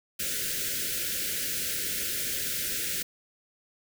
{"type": "band-stop noise", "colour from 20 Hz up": "white", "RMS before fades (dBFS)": -31, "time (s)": [0.19, 3.03], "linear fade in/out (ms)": 10, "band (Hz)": [580, 1400], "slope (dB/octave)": 96, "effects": []}